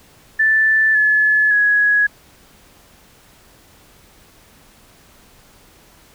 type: tone with pitch steps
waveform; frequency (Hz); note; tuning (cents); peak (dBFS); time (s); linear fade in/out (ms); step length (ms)
sine; 1760 / 1715.8 / 1672.8; A6 / A6 / G#6; 0 / -44 / +12; -11; 0.39-2.07; 10; 560
effects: pink hiss -49 dBFS RMS until 6.14 s